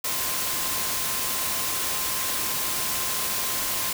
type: tone in noise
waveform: sine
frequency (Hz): 1046.5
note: C6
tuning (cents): 0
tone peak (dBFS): -38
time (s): 0.04-3.93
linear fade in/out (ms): 5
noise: white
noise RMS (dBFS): -27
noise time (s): 0.04-3.93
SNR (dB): -14
effects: none